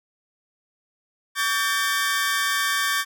sawtooth tone cluster, 1141 / 1581 / 1797 Hz, C#6 / G6 / A6, +50 / +14 / +36 cents, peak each -22 dBFS, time 1.35-3.05 s, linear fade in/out 50 ms, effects none

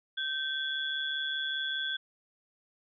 sine tone cluster, 1555 / 3282 / 3427 Hz, G6 / G#7 / A7, -14 / -21 / -46 cents, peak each -34 / -39 / -34 dBFS, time 0.17-1.97 s, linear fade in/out 10 ms, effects none

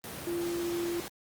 sine tone in noise, 344.1 Hz, F4, 26 cents flat, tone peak -30 dBFS, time 0.27-1 s, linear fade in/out 0 ms, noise pink, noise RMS -40 dBFS, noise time 0.04-1.08 s, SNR +7 dB, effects high-pass 100 Hz 12 dB/octave + Opus 32 kbps

